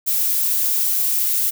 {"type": "noise", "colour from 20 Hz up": "violet", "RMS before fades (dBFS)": -19, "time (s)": [0.06, 1.51], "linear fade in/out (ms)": 20, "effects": []}